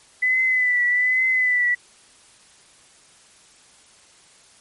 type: tone with vibrato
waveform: sine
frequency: 2000 Hz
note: B6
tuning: 21 cents sharp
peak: -16 dBFS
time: 0.22-1.75 s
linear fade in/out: 10 ms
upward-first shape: triangle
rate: 1.2 Hz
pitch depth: 47 cents each way
effects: white hiss -52 dBFS RMS until 4.6 s + MP3 48 kbps